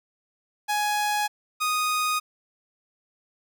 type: tone pair in turn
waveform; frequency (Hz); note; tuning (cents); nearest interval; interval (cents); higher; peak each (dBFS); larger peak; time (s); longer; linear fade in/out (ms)
sawtooth; 835 / 1242.1; G#5 / D#6; +9 / -3; perfect fifth; 688; second; -19 / -19; neither; 0.68-1.28 / 1.6-2.2; neither; 20
effects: none